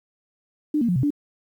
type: tone with pitch steps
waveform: sine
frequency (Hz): 300.8 / 234.6 / 177.6 / 128.9 / 290.5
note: D4 / A#3 / F3 / C3 / D4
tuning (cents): +42 / +11 / +29 / -26 / -19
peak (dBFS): -18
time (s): 0.74-1.105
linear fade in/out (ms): 5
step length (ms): 73
effects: 9-bit